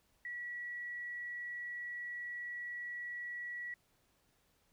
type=tone; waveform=sine; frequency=1935 Hz; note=B6; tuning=36 cents flat; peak=-40 dBFS; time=0.25-3.74 s; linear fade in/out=2 ms; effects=pink hiss -74 dBFS RMS until 4.72 s